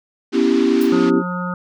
sine chord, C# half-diminished seventh, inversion third, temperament equal, 246.9 / 277.2 / 329.6 / 392 Hz, B3 / C#4 / E4 / G4, 0 / 0 / 0 / 0 cents, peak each -18 dBFS, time 0.32-1.23 s, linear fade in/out 50 ms
pink band-pass noise, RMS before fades -33 dBFS, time 0.32-1.11 s, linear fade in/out 20 ms, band 820 to 5300 Hz, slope 24 dB/octave
blue noise with exponential decay, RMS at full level -29 dBFS, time 0.81-0.95 s, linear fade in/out 5 ms, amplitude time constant 30 ms
harmonic tone, 179.2 Hz, F3, 45 cents sharp, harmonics 1 / 3 / 5 / 7 / 8, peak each -23 / -31 / -33 / -27 / -31 dBFS, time 0.92-1.54 s, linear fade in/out 2 ms
effects none

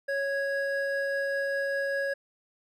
triangle tone pair together, 554.4 / 1658.2 Hz, C#5 / G#6, 0 / -3 cents, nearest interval octave + perfect fifth, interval 1897 cents, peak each -27 / -29 dBFS, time 0.08-2.14 s, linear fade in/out 10 ms, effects none

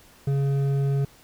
triangle tone with hard clipping, 138.7 Hz, C#3, 1 cent sharp, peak -22 dBFS, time 0.27-1.05 s, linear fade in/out 5 ms, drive 11 dB, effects pink hiss -53 dBFS RMS until 1.23 s

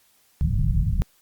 pink low-pass noise, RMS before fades -21 dBFS, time 0.41-1.02 s, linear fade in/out 0 ms, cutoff 180 Hz, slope 48 dB/octave, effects white hiss -61 dBFS RMS until 1.21 s + Opus 48 kbps

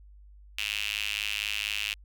sawtooth tone with high-pass filter, 104.2 Hz, G#2, 6 cents sharp, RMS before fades -32 dBFS, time 0.58-1.94 s, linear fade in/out 5 ms, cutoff 2700 Hz, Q 5.8, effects added 50 Hz sine -49 dBFS peak until 2.04 s

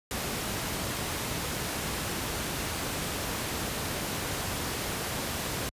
pink noise, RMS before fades -32 dBFS, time 0.11-5.69 s, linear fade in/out 0 ms, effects high-pass 60 Hz 12 dB/octave + resampled to 32000 Hz

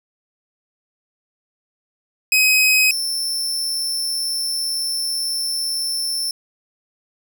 sawtooth tone pair in turn, 2530 / 5361 Hz, D#7 / E8, +28 / +28 cents, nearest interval octave + minor second, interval 1300 cents, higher second, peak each -9 / -18 dBFS, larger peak first, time 2.32-2.91 / 2.91-6.31 s, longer second, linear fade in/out 2 ms, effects none

